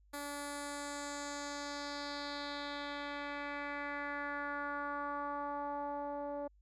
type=tone with low-pass filter sweep; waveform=10% pulse; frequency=287.6 Hz; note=D4; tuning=36 cents flat; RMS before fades=-41 dBFS; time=0.13-6.48 s; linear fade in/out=10 ms; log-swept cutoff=12000 to 640 Hz; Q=2.7; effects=added 50 Hz sine -63 dBFS peak until 6.61 s